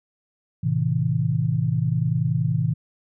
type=chord; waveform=sine; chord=A minor; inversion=none; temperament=equal with one note detuned; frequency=110 / 130.81 / 160.96 Hz; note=A2 / C3 / E3; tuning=0 / 0 / -41 cents; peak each=-25 / -23 / -23 dBFS; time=0.63-2.74 s; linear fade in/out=10 ms; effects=none